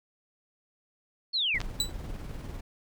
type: linear sweep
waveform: sine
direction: down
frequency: 4440 to 1800 Hz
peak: -25 dBFS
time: 1.33-1.59 s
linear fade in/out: 20 ms
type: noise with tremolo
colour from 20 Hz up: brown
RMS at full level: -36 dBFS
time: 1.54-2.61 s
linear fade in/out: 10 ms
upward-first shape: square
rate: 20 Hz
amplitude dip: 35%
type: clicks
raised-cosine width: 0.2 ms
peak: -18 dBFS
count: 2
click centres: 1.604 / 1.615 s
type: tone with exponential decay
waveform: 30% pulse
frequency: 3951 Hz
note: B7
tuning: in tune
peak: -19 dBFS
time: 1.8-1.92 s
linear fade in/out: 2 ms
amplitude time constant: 26 ms
effects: none